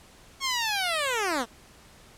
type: linear sweep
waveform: 10% pulse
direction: down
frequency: 1105 to 214.1 Hz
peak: -17 dBFS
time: 0.4-1.46 s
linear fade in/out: 50 ms
effects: pink hiss -53 dBFS RMS until 2.17 s + low-pass 11000 Hz 12 dB/octave